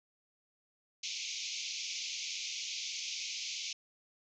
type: band-pass noise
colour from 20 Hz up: white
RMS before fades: -40 dBFS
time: 1.03-3.73 s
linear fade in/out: 5 ms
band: 2200 to 6700 Hz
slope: 96 dB/octave
effects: none